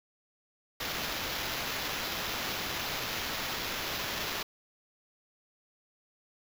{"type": "noise with sample-and-hold", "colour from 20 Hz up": "blue", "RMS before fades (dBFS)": -35, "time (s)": [0.8, 4.43], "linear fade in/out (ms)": 5, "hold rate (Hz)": 8820, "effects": []}